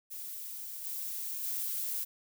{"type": "noise with level steps", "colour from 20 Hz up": "violet", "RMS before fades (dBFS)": [-42, -38, -35], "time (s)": [0.1, 2.05], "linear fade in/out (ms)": 20, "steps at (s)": [0.84, 1.43], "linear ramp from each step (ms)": 10, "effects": []}